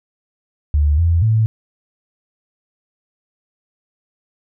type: tone with pitch steps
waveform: sine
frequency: 73.7 / 84.3 / 110.6 Hz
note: D2 / E2 / A2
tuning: +7 / +39 / +9 cents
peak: -11 dBFS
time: 0.74-1.46 s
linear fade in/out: 0 ms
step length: 240 ms
effects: none